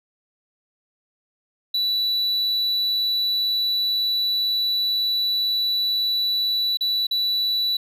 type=tone with dropouts; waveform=triangle; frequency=3951 Hz; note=B7; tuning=in tune; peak=-18 dBFS; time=1.74-7.77 s; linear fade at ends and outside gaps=5 ms; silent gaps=6.772-6.808 / 7.069-7.11 s; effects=none